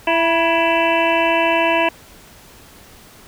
harmonic tone with a mistuned harmonic, 332.9 Hz, E4, 17 cents sharp, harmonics 1 / 2 / 3 / 5 / 6 / 7 / 8 / 9, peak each -22 / -18 / -19 / -25 / -29 / -26 / -21 / -28 dBFS, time 0.07-1.89 s, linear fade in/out 5 ms, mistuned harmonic 3, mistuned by -39 cents, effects pink hiss -44 dBFS RMS until 3.27 s

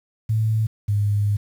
sine tone pair in turn, 110 / 102.81 Hz, A2 / G#2, 0 / -17 cents, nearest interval minor second, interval 117 cents, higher first, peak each -17 dBFS, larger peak neither, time 0.29-0.67 / 0.88-1.37 s, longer second, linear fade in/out 10 ms, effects 8-bit

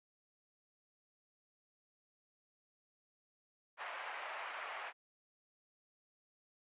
pink band-pass noise, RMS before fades -45 dBFS, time 3.77-4.93 s, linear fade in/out 50 ms, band 690 to 2600 Hz, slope 24 dB/octave, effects resampled to 8000 Hz

